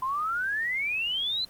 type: exponential sweep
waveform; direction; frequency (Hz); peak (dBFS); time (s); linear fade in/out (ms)
sine; up; 1016 to 4130; -26; 0.02-1.45; 5
effects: pink hiss -53 dBFS RMS until 1.49 s + Opus 32 kbps